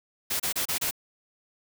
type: noise bursts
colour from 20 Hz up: white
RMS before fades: -28 dBFS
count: 5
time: 0.3-0.911 s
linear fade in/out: 10 ms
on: 99 ms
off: 29 ms
effects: none